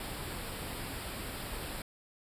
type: band-stop noise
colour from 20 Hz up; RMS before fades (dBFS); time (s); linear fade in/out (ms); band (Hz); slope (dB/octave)
pink; -40; 0-1.82; 2; 5200 to 7500; 96
effects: resampled to 32000 Hz